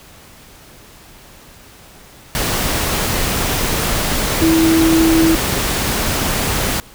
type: tone in noise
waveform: sine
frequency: 325 Hz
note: E4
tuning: 24 cents flat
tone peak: -10 dBFS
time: 4.42-5.35 s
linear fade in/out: 0 ms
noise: pink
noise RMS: -18 dBFS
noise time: 2.35-6.8 s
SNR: +5 dB
effects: pink hiss -42 dBFS RMS until 6.94 s